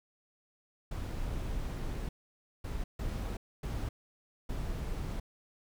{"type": "noise bursts at uneven times", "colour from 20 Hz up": "brown", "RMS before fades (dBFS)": -36, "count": 5, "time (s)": [[0.91, 2.09], [2.64, 2.84], [2.99, 3.37], [3.63, 3.89], [4.49, 5.2]], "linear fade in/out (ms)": 5, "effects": []}